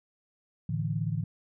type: chord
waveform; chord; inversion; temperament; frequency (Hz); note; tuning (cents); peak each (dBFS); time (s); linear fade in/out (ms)
sine; A suspended fourth; none; equal; 110 / 146.83 / 164.81; A2 / D3 / E3; 0 / 0 / 0; -32; 0.69-1.24; 5
effects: none